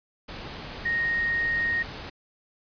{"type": "tone in noise", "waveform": "sine", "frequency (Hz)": 1864, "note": "A#6", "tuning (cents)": -1, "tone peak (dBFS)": -23, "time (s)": [0.85, 1.83], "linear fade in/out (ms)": 10, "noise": "pink", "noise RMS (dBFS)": -38, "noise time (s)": [0.28, 2.1], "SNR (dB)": 12, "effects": ["resampled to 11025 Hz"]}